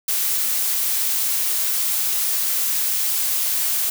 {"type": "noise", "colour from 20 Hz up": "blue", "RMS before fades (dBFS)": -21, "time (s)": [0.08, 3.9], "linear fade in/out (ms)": 5, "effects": []}